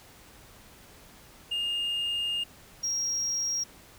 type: tone pair in turn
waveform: triangle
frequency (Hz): 2829 / 5616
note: F7 / F8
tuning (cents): +22 / +9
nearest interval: octave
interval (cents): 1187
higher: second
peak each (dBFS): -25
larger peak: neither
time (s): 1.51-2.44 / 2.83-3.64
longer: first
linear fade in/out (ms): 10
effects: tanh soft clip ceiling -22 dBFS + pink hiss -53 dBFS RMS until 3.98 s